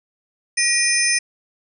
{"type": "tone cluster", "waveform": "sine", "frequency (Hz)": [1910, 2440, 5240, 6150, 9140], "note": ["A#6", "D#7", "E8", "G8", "D9"], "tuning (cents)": [42, -34, -11, -34, -48], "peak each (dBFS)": -22, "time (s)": [0.57, 1.19], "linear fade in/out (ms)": 10, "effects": []}